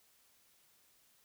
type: silence
effects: white hiss -69 dBFS RMS until 1.24 s